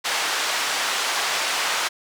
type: band-pass noise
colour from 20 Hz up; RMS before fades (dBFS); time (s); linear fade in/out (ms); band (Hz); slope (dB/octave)
pink; -24; 0.04-1.89; 20; 910 to 6800; 12
effects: none